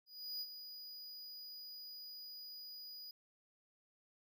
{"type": "tone with ADSR envelope", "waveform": "square", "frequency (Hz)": 4923, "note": "D#8", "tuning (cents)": -19, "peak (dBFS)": -40, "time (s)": [0.06, 3.11], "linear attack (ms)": 350, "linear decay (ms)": 47, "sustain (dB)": -9, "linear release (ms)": 3, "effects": []}